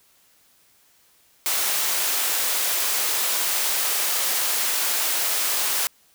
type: high-pass noise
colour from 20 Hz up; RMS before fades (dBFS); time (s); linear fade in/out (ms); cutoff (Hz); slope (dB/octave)
white; -23; 1.46-5.87; 0; 480; 12
effects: white hiss -59 dBFS RMS until 6.14 s